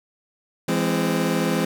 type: chord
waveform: 25% pulse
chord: E augmented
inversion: none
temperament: equal with one note detuned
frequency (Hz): 168.18 / 207.7 / 261.6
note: E3 / G#3 / B#3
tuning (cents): +35 / 0 / 0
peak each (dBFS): -20 / -21 / -21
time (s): 0.68-1.65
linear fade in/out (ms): 5
effects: none